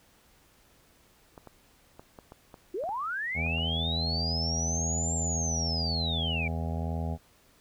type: clicks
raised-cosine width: 1 ms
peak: -31 dBFS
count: 10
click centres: 1.378 / 1.473 / 1.995 / 2.188 / 2.321 / 2.542 / 2.838 / 2.891 / 3.464 / 3.584 s
type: linear two-way sweep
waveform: sine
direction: up then down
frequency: 329.6 to 7440 to 2276 Hz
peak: -30 dBFS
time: 2.74-6.48 s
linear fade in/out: 5 ms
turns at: 5.15 s
type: harmonic tone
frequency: 81.9 Hz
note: E2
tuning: 11 cents flat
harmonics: 1 / 2 / 3 / 5 / 6 / 7 / 8 / 9 / 10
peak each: -31 / -35 / -39 / -46 / -47 / -47 / -44 / -45 / -45 dBFS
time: 3.34-7.18 s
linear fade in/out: 50 ms
effects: pink hiss -62 dBFS RMS until 7.6 s